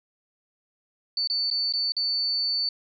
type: tone with dropouts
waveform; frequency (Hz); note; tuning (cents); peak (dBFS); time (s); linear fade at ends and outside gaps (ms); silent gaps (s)
sine; 4500; C#8; +25; -23; 1.17-2.69; 2; 1.274-1.299 / 1.502-1.511 / 1.725-1.736 / 1.921-1.966
effects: none